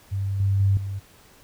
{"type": "tone with level steps", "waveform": "sine", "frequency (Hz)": 98.2, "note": "G2", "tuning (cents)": 4, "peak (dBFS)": [-23, -18, -16, -27], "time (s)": [0.11, 1], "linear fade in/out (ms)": 20, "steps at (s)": [0.4, 0.6, 0.77], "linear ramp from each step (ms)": 2, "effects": ["pink hiss -53 dBFS RMS until 1.43 s"]}